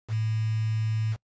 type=tone with quantisation; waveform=sine; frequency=110 Hz; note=A2; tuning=in tune; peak=-24 dBFS; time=0.08-1.17 s; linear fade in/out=50 ms; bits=7; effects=noise-tail reverb RT60 0.1 s tail -25 dB re dry + resampled to 16000 Hz